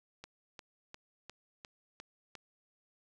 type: click train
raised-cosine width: 0.2 ms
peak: -29 dBFS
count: 7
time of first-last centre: 0.24-2.353 s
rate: 2.84 Hz
effects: none